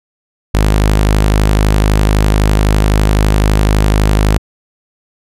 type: tone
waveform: sawtooth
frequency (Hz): 51.91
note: G#1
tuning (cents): 0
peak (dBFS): -4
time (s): 0.54-4.38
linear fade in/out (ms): 5
effects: resampled to 32000 Hz